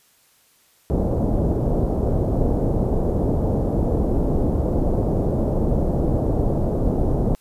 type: low-pass noise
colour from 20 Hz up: pink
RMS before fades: -20 dBFS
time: 0.9-7.35 s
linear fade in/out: 0 ms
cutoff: 630 Hz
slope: 24 dB/octave
effects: white hiss -58 dBFS RMS until 7.4 s + resampled to 32000 Hz